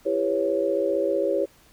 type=chord; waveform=sine; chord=C# half-diminished seventh; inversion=first; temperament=just; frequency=332.6 / 399.1 / 498.9 / 554.4 Hz; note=E4 / G4 / B4 / C#5; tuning=+16 / +31 / +17 / 0 cents; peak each=-28 / -26 / -29 / -24 dBFS; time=0.05-1.46 s; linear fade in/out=20 ms; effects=pink hiss -56 dBFS RMS until 1.72 s